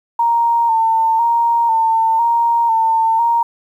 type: tone with vibrato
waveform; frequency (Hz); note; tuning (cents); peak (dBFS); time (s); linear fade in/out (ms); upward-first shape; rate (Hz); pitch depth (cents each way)
sine; 916; A#5; -31; -11; 0.19-3.43; 5; square; 1; 33
effects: 8-bit